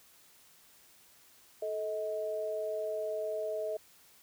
sine tone pair together, 435.3 / 633.2 Hz, A4 / D#5, -19 / +30 cents, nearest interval tritone, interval 649 cents, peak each -37 / -34 dBFS, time 1.62-3.77 s, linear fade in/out 5 ms, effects white hiss -61 dBFS RMS until 4.22 s

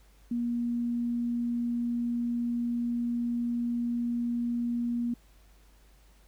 sine tone, 238.1 Hz, A#3, 37 cents sharp, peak -27 dBFS, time 0.31-5.14 s, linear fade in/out 5 ms, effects added 50 Hz sine -56 dBFS peak until 6.27 s + pink hiss -64 dBFS RMS until 6.27 s

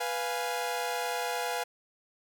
sawtooth chord, F diminished, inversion second, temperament equal with one note detuned, 492.5 / 698.5 / 830.6 Hz, Cb5 / F5 / Ab5, -5 / 0 / 0 cents, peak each -31 dBFS, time 0-1.64 s, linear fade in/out 10 ms, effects none

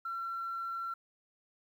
sine tone, 1357 Hz, E6, 50 cents sharp, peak -34 dBFS, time 0.05-0.94 s, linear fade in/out 5 ms, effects tanh soft clip ceiling -31 dBFS + 11-bit

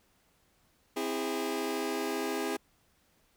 sawtooth chord, C augmented, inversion none, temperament just, 261.6 / 327 / 408.8 Hz, C4 / E4 / G#4, 0 / -14 / -27 cents, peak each -33 / -32 / -30 dBFS, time 0.96-2.57 s, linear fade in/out 10 ms, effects pink hiss -69 dBFS RMS until 3.36 s

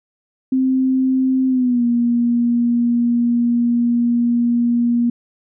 sine tone with pitch glide, 261 to 238 Hz, C4 to A#3, -4 to +36 cents, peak -13 dBFS, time 0.52-5.1 s, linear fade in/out 5 ms, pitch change -160 cents, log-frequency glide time 1.48-1.84 s, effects none

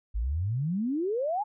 sine exponential sweep, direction up, 49 to 873 Hz, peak -26 dBFS, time 0.14-1.44 s, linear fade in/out 20 ms, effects none

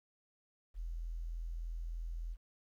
sine tone, 41.65 Hz, E1, 19 cents sharp, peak -38 dBFS, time 0.74-2.37 s, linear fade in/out 50 ms, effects 12-bit

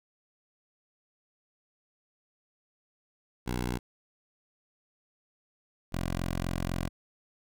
10% pulse tone pair in turn, 61 / 43.97 Hz, B1 / F1, -21 / +13 cents, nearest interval tritone, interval 566 cents, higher first, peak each -22 dBFS, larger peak neither, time 3.46-3.79 / 5.92-6.89 s, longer second, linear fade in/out 20 ms, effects none

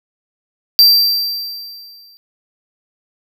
square tone with exponential decay, 4699 Hz, D8, in tune, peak -4 dBFS, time 0.79-2.17 s, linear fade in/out 0 ms, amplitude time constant 300 ms, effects none

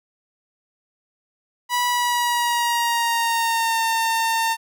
sawtooth tone with pitch glide, 978 to 907.3 Hz, B5 to A#5, -17 to -47 cents, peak -15 dBFS, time 1.69-4.57 s, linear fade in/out 50 ms, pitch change -130 cents, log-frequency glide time 1.86-3.81 s, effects none

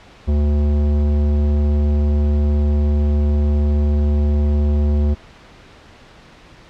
sine tone with tanh clipping, 73.42 Hz, D2, in tune, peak -15 dBFS, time 0.27-5.15 s, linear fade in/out 20 ms, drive 15 dB, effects pink hiss -44 dBFS RMS until 6.69 s + low-pass 4000 Hz 12 dB/octave

